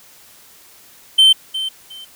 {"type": "tone with echo", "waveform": "triangle", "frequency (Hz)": 3100, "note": "G7", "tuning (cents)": -20, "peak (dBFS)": -5, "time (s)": [1.18, 1.33], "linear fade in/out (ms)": 10, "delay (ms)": 360, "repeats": 2, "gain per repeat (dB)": -13, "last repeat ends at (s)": 2.05, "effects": ["white hiss -46 dBFS RMS until 2.15 s"]}